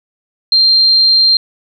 sine tone, 4175 Hz, C8, 5 cents flat, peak -6 dBFS, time 0.52-1.37 s, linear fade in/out 2 ms, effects none

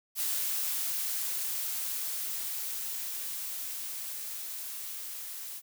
blue noise with level ramp, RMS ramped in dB -31 to -41 dBFS, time 0.15-5.62 s, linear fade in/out 50 ms, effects none

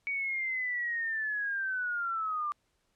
sine linear sweep, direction down, 2259 to 1174.7 Hz, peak -30 dBFS, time 0.07-2.52 s, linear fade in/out 0 ms, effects pink hiss -75 dBFS RMS until 2.95 s + low-pass 10000 Hz 12 dB/octave

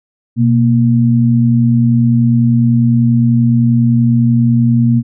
sine tone pair together, 123.47 / 233.6 Hz, B2 / A#3, 0 / +4 cents, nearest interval major seventh, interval 1104 cents, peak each -10 dBFS, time 0.36-5.03 s, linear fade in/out 50 ms, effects none

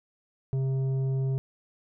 triangle tone with tanh clipping, 133.4 Hz, C3, 34 cents sharp, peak -26 dBFS, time 0.53-1.38 s, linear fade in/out 0 ms, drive 12 dB, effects none

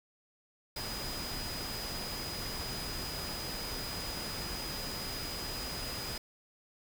sine tone in noise, 4959 Hz, D#8, 7 cents flat, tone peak -41 dBFS, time 0.76-6.18 s, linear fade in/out 5 ms, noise pink, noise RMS -40 dBFS, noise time 0.76-6.18 s, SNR -4 dB, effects none

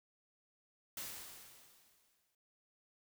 white noise with exponential decay, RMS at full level -43 dBFS, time 0.97-2.35 s, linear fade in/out 2 ms, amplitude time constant 300 ms, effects none

